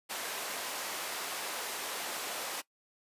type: high-pass noise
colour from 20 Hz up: pink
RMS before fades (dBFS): -38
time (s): 0.09-2.62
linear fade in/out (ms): 20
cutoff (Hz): 560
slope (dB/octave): 12
effects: noise-tail reverb RT60 0.1 s tail -20 dB re dry + resampled to 32000 Hz